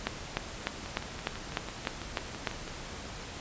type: two click trains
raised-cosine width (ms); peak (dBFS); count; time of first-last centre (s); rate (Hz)
0.3; -23 / -12; 12 / 9; 0.86-2.678 / 0.07-2.472; 6.05 / 3.33
effects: pink hiss -42 dBFS RMS until 3.4 s + resampled to 16000 Hz